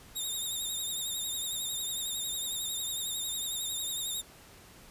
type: tone with vibrato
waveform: 15% pulse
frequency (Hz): 3690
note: A#7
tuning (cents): -18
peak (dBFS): -26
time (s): 0.15-4.22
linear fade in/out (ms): 20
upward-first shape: sine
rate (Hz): 11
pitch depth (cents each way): 58
effects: pink hiss -54 dBFS RMS until 4.9 s + resampled to 32000 Hz